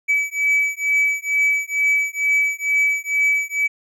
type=beating tone pair; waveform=triangle; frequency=2290 / 2292.2 Hz; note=D7 / D7; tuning=-44 / -43 cents; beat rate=2.2 Hz; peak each=-18 dBFS; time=0.08-3.68 s; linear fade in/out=20 ms; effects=none